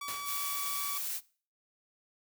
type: tone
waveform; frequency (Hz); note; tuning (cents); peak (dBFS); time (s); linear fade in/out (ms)
sawtooth; 1144; D6; -46; -34; 0.01-0.98; 5
type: noise with exponential decay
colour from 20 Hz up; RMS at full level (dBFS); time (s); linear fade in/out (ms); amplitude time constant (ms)
white; -37; 0.08-0.54; 2; 99
type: noise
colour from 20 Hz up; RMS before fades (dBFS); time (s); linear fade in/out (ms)
blue; -36; 0.24-1.21; 50
effects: noise-tail reverb RT60 0.4 s tail -20 dB re dry